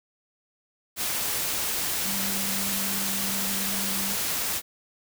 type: tone in noise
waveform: sine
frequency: 196 Hz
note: G3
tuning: in tune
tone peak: -34 dBFS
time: 2.03-4.17 s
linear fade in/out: 50 ms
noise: white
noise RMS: -28 dBFS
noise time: 0.96-4.62 s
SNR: -9 dB
effects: none